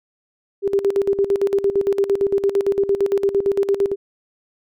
sine tone with tremolo, 396.9 Hz, G4, 22 cents sharp, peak -13 dBFS, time 0.62-3.96 s, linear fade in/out 50 ms, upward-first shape square, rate 8.8 Hz, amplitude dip 75%, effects none

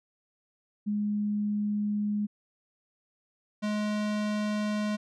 sine / square tone pair in turn, 207.9 / 210.4 Hz, G#3 / G#3, +2 / +23 cents, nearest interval unison, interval 21 cents, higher second, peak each -26 / -28 dBFS, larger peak first, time 0.86-2.27 / 3.62-4.97 s, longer first, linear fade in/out 20 ms, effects low-pass 6000 Hz 12 dB/octave

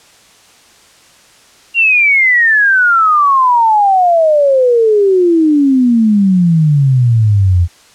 sine exponential sweep, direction down, 2794 to 84 Hz, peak -6 dBFS, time 1.74-7.68 s, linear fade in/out 50 ms, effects white hiss -44 dBFS RMS until 7.94 s + low-pass 8000 Hz 12 dB/octave

